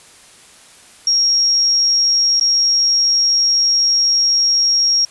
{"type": "tone with dropouts", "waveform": "sine", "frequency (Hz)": 5588, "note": "F8", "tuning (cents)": 0, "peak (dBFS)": -11, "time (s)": [1.07, 5.05], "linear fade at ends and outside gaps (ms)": 2, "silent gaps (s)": [2.398, 2.41], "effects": ["white hiss -44 dBFS RMS until 5.1 s", "resampled to 24000 Hz"]}